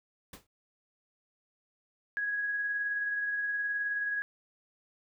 pink noise with exponential decay, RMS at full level -42 dBFS, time 0.33-0.47 s, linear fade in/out 5 ms, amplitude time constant 30 ms
sine tone with tremolo, 1661.2 Hz, G#6, in tune, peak -28 dBFS, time 2.17-4.22 s, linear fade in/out 0 ms, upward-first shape triangle, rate 19 Hz, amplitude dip 35%
effects none

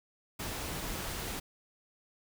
pink noise, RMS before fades -38 dBFS, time 0.39-1.4 s, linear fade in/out 10 ms, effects none

